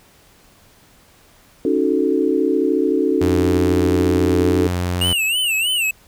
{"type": "chord", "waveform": "sine", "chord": "D# half-diminished seventh", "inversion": "third", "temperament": "equal", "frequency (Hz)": [277.2, 311.1, 370, 440], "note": ["C#4", "D#4", "F#4", "A4"], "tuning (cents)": [0, 0, 0, 0], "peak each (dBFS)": -20, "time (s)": [1.65, 4.67], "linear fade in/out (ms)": 2}
{"type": "tone with pitch glide", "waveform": "sawtooth", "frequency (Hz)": [88, 89.18], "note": ["F2", "F2"], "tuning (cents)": [14, 37], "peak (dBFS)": -15, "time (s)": [3.21, 5.13], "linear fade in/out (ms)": 5, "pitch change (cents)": 23, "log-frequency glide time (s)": [4.23, 4.59]}
{"type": "tone with vibrato", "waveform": "square", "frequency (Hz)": 2794, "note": "F7", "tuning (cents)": 0, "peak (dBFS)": -17, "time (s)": [5.01, 5.91], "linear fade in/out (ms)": 5, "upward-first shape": "sine", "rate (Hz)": 3.2, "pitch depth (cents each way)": 150}
{"effects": ["pink hiss -51 dBFS RMS until 6.07 s"]}